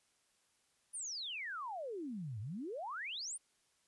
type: exponential two-way sweep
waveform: sine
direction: down then up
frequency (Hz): 9956 to 98 to 9956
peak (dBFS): -40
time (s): 0.93-3.38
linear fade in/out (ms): 20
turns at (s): 2.4
effects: white hiss -75 dBFS RMS until 3.87 s + resampled to 24000 Hz